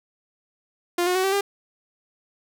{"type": "tone with pitch steps", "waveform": "sawtooth", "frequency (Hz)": [350, 361.9, 374.3, 387, 400.2], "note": ["F4", "F#4", "F#4", "G4", "G4"], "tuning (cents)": [4, -38, 20, -22, 36], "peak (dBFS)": -16, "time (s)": [0.98, 1.41], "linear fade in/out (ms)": 5, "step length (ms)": 86, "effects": []}